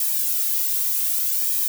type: noise with flanger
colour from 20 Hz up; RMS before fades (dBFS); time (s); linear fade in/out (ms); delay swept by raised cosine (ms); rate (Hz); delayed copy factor
violet; -22; 0-1.68; 2; 1.4 to 2.33; 0.65; -0.75
effects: none